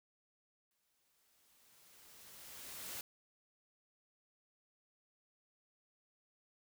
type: noise with exponential growth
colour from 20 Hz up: white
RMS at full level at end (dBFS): -44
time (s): 0.71-3.01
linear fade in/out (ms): 1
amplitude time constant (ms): 500
effects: none